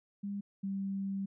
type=tone pair in turn; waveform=sine; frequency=201.1 / 195.49 Hz; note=G3 / G3; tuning=+44 / -4 cents; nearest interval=unison; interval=48 cents; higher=first; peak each=-35 / -33 dBFS; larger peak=second; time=0.23-0.41 / 0.63-1.26 s; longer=second; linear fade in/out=10 ms; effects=none